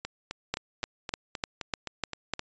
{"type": "two click trains", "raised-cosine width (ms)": 0.2, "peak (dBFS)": [-11, -17], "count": [7, 10], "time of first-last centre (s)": [[0.54, 2.336], [0.05, 2.394]], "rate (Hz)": [3.34, 3.84], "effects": ["resampled to 16000 Hz"]}